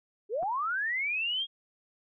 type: linear sweep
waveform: sine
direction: up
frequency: 378.1 to 3296 Hz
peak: -28 dBFS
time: 0.29-1.47 s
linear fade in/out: 50 ms
type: clicks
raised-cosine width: 1 ms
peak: -31 dBFS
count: 2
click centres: 0.427 / 0.433 s
effects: none